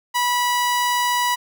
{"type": "tone", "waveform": "sawtooth", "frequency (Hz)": 978, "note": "B5", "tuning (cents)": -17, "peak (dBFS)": -14, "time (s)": [0.14, 1.36], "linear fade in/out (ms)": 20, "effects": []}